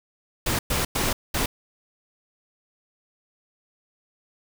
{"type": "noise bursts at uneven times", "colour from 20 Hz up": "pink", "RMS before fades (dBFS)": -24, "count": 4, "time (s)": [[0.46, 0.59], [0.7, 0.85], [0.95, 1.13], [1.34, 1.46]], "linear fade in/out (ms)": 5, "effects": []}